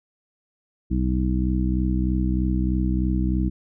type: harmonic tone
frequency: 63.2 Hz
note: B1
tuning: 41 cents sharp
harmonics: 1 / 2 / 3 / 4 / 5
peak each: -22 / -29 / -25 / -31 / -28 dBFS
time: 0.9-3.5 s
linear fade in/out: 20 ms
effects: none